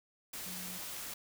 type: tone in noise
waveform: sine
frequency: 181.9 Hz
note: F#3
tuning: 29 cents flat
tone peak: -48 dBFS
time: 0.46-0.78 s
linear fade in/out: 5 ms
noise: white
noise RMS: -43 dBFS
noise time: 0.33-1.14 s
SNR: -8 dB
effects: none